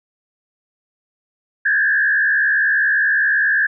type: tone with frequency modulation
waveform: sine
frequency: 1661.2 Hz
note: G#6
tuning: in tune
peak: -13 dBFS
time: 1.65-3.67 s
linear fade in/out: 10 ms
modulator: 70 Hz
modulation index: 1.3
effects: none